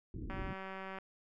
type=low-pass noise; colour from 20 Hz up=pink; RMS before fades=-42 dBFS; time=0.14-0.53 s; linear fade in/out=2 ms; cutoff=370 Hz; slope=48 dB/octave
type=click train; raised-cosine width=0.5 ms; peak=-30 dBFS; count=132; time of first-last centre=0.3-0.986 s; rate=191 Hz
effects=none